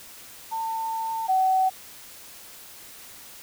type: tone pair in turn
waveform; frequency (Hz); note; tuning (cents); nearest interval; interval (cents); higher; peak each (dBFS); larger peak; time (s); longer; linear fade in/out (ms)
sine; 898 / 755.1; A5 / F#5; +35 / +35; minor third; 300; first; -26 / -18; second; 0.51-1.28 / 1.28-1.7; first; 20
effects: white hiss -45 dBFS RMS until 3.42 s